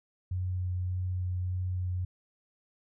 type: tone with vibrato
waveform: sine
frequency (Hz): 91.1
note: F#2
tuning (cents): -26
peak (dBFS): -29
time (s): 0.31-2.05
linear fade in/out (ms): 5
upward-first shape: sine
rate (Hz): 1.7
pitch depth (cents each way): 10
effects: none